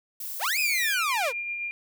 violet noise, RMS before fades -35 dBFS, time 0.2-0.95 s, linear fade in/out 5 ms
sawtooth linear two-way sweep, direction up then down, 430.7 to 2577 to 430.7 Hz, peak -21 dBFS, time 0.39-1.33 s, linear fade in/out 50 ms, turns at 0.59 s
sine tone with tremolo, 2400 Hz, D7, 37 cents sharp, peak -28 dBFS, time 0.57-1.71 s, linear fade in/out 0 ms, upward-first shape sine, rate 7.7 Hz, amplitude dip 30%
effects none

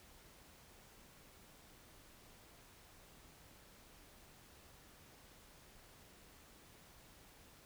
silence, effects pink hiss -62 dBFS RMS until 7.65 s

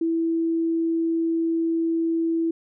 sine tone, 329.6 Hz, E4, in tune, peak -20 dBFS, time 0.01-2.51 s, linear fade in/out 5 ms, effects none

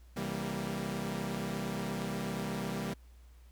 sawtooth chord, C dominant seventh, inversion none, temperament equal with one note detuned, 133.41 / 164.81 / 196 / 233.1 Hz, C3 / E3 / G3 / Bb3, +34 / 0 / 0 / 0 cents, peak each -38 / -37 / -34 / -36 dBFS, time 0.16-2.94 s, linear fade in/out 10 ms, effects added 60 Hz sine -53 dBFS peak until 3.51 s + pink hiss -68 dBFS RMS until 3.51 s

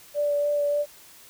sine tone with vibrato, 582 Hz, D5, 16 cents flat, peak -21 dBFS, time 0.14-0.86 s, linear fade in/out 50 ms, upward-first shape sine, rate 3.4 Hz, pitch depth 12 cents each way, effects white hiss -50 dBFS RMS until 1.29 s

